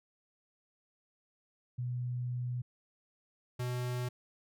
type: tone pair in turn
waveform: sine / square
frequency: 123.47 / 124.04 Hz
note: B2 / B2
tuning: 0 / +8 cents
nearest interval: unison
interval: 8 cents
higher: second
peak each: -33 / -34 dBFS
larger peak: first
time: 1.78-2.62 / 3.59-4.09 s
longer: first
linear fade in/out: 10 ms
effects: none